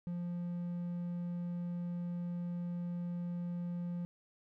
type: tone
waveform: triangle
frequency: 174.61 Hz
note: F3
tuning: in tune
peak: -34 dBFS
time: 0.07-4.05 s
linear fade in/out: 0 ms
effects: none